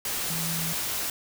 sine tone in noise, 164.81 Hz, E3, in tune, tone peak -32 dBFS, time 0.3-0.73 s, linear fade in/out 2 ms, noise white, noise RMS -30 dBFS, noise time 0.05-1.1 s, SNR -5 dB, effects none

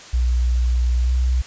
sine tone with pitch glide, 61 to 63.01 Hz, B1 to B1, -21 to +35 cents, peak -15 dBFS, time 0.13-1.42 s, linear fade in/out 10 ms, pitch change +56 cents, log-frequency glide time 1.03-1.11 s, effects white hiss -40 dBFS RMS until 1.46 s + resampled to 16000 Hz

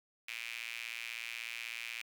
sawtooth tone with high-pass filter, 116.3 Hz, A#2, 4 cents flat, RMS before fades -43 dBFS, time 0.28-2.02 s, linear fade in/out 5 ms, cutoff 2400 Hz, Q 5.3, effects none

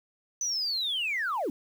sine linear sweep, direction down, 6090 to 236.9 Hz, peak -26 dBFS, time 0.41-1.5 s, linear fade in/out 2 ms, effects tanh soft clip ceiling -24 dBFS + 9-bit

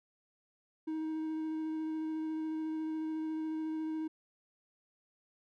triangle tone with vibrato, 315.2 Hz, D#4, 23 cents sharp, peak -32 dBFS, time 0.87-4.08 s, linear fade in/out 10 ms, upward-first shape square, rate 14 Hz, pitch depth 8 cents each way, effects none

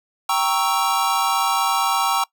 square chord, G diminished seventh, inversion none, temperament equal, 784 / 932.3 / 1108.7 / 1318.5 Hz, G5 / Bb5 / Db6 / Fb6, 0 / 0 / 0 / 0 cents, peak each -24 dBFS, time 0.29-2.24 s, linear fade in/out 5 ms, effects noise-tail reverb RT60 0.1 s tail -22 dB re dry

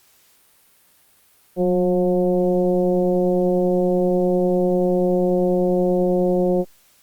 sine tone with frequency modulation, 361.1 Hz, F#4, 42 cents flat, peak -15 dBFS, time 1.56-6.65 s, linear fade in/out 50 ms, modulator 178 Hz, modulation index 1.3, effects white hiss -56 dBFS RMS until 7.02 s + Opus 48 kbps

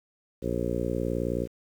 harmonic tone, 59.4 Hz, A#1, 33 cents sharp, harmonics 1 / 2 / 3 / 4 / 5 / 6 / 7 / 8 / 9, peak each -35 / -35 / -35 / -35 / -35 / -35 / -35 / -35 / -35 dBFS, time 0.41-1.48 s, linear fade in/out 50 ms, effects 9-bit

